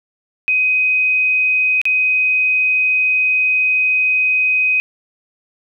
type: tone with dropouts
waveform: sine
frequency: 2513 Hz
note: D#7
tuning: 17 cents sharp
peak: -12 dBFS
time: 0.48-4.8 s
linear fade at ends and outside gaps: 0 ms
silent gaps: 1.815-1.854 s
effects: none